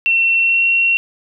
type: tone with pitch glide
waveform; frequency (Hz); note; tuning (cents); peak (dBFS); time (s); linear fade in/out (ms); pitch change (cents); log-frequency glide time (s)
sine; 2709 to 2731; E7 to F7; +47 to -39; -11; 0.06-0.97; 0; +14; 0.38-0.65
effects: none